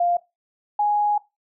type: tone pair in turn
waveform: sine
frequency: 698.5 / 830.7 Hz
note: F5 / G#5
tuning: 0 / 0 cents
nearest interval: minor third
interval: 300 cents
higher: second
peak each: -17 dBFS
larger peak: neither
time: 0-0.17 / 0.79-1.18 s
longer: second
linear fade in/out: 5 ms
effects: noise-tail reverb RT60 0.2 s tail -18 dB re dry